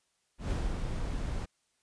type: noise with ADSR envelope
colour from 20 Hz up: brown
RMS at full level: -30 dBFS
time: 0.38-1.46 s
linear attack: 120 ms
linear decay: 230 ms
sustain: -4 dB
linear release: 13 ms
effects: white hiss -75 dBFS RMS until 1.82 s + resampled to 22050 Hz